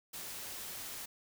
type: noise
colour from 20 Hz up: white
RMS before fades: -44 dBFS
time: 0.13-1.06 s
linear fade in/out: 10 ms
effects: none